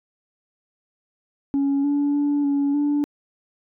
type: tone with pitch steps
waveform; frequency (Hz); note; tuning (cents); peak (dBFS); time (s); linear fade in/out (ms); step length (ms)
sine; 278.5 / 287 / 288.9 / 282.4 / 290.9; C#4 / D4 / D4 / C#4 / D4; +8 / -40 / -28 / +32 / -16; -16; 1.54-3.04; 0; 300
effects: tanh soft clip ceiling -16 dBFS